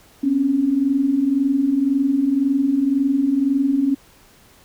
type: tone pair together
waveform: sine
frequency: 256.2 / 278.1 Hz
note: C4 / C#4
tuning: -36 / +6 cents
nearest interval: minor second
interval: 142 cents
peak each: -22 / -16 dBFS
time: 0.23-3.95 s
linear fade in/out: 10 ms
effects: pink hiss -51 dBFS RMS until 4.64 s